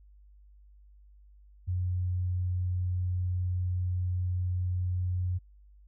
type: tone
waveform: sine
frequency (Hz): 90.5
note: F#2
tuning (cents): -38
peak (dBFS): -27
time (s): 1.67-5.39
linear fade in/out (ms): 20
effects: added 50 Hz sine -53 dBFS peak until 5.87 s